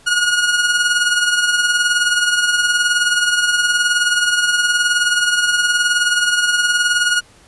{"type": "tone with tremolo", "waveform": "sawtooth", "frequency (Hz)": 1443, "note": "F#6", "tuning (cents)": -44, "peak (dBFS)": -7, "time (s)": [0.06, 7.21], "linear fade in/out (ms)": 20, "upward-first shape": "triangle", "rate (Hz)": 19, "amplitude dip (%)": 60, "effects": ["pink hiss -48 dBFS RMS until 7.47 s", "resampled to 24000 Hz"]}